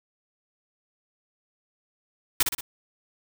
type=noise with echo; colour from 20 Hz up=white; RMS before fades=-20 dBFS; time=2.4-2.43 s; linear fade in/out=5 ms; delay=60 ms; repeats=3; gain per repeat=-5 dB; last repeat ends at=2.61 s; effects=none